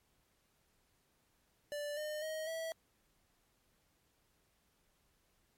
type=tone with pitch steps; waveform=square; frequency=586 / 607 / 628.8 / 651.3 Hz; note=D5 / D#5 / D#5 / E5; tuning=-4 / -43 / +18 / -21 cents; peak=-39 dBFS; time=1.72-2.72 s; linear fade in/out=0 ms; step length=250 ms; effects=pink hiss -75 dBFS RMS until 5.57 s + MP3 64 kbps